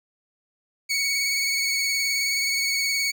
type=tone with vibrato; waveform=20% pulse; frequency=2226 Hz; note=C#7; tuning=7 cents sharp; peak=-17 dBFS; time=0.89-3.12 s; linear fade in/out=20 ms; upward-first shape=triangle; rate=19 Hz; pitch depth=33 cents each way; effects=none